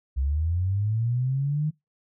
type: linear sweep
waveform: sine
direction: up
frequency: 63.7 to 155.56 Hz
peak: -22 dBFS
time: 0.16-1.71 s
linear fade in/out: 20 ms
effects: noise-tail reverb RT60 0.2 s tail -24 dB re dry